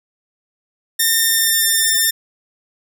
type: tone with pitch glide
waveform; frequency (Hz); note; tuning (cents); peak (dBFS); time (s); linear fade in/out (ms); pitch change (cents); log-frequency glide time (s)
5% pulse; 1817 to 1798.2; A#6 to A6; -45 to +37; -3; 0.99-2.11; 10; -18; 1.2-1.61
effects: none